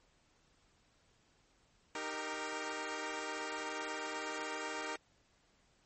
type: chord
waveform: 10% pulse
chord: Eb major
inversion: none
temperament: equal with one note detuned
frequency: 308.1 / 392 / 466.2 Hz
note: Eb4 / G4 / Bb4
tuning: -17 / 0 / 0 cents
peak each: -35 / -36 / -34 dBFS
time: 1.95-4.96 s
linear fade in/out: 2 ms
effects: pink hiss -71 dBFS RMS until 5.85 s + MP3 32 kbps